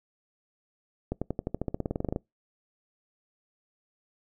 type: accelerating click train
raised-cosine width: 2 ms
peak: -16 dBFS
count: 18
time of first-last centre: 1.12-2.161 s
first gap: 96 ms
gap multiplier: 0.94
effects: noise-tail reverb RT60 0.2 s tail -25 dB re dry